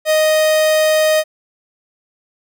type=tone; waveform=45% pulse; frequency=622.3 Hz; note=D#5; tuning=in tune; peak=-11 dBFS; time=0.05-1.24 s; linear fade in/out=50 ms; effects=none